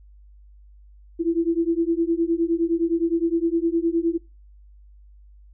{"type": "beating tone pair", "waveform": "sine", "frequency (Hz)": [329.6, 339.3], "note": ["E4", "F4"], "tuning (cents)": [0, -50], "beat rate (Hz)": 9.7, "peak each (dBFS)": -22, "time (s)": [1.19, 4.18], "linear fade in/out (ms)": 20, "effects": ["noise-tail reverb RT60 0.3 s tail -24 dB re dry", "added 50 Hz sine -46 dBFS peak until 5.53 s"]}